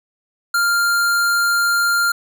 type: tone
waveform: square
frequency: 1396.9 Hz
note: F6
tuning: in tune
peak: -15 dBFS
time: 0.54-2.12 s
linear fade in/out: 5 ms
effects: none